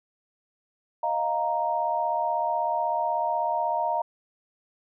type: chord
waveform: sine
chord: Eb suspended second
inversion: none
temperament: equal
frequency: 622.3 / 698.5 / 932.3 Hz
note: Eb5 / F5 / Bb5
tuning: 0 / 0 / 0 cents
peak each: -30 / -28 / -26 dBFS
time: 1.03-4.02 s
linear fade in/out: 5 ms
effects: none